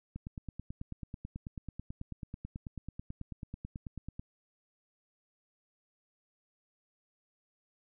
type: click train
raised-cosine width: 5 ms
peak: -28 dBFS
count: 38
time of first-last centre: 0.16-4.195 s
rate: 9.17 Hz
effects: none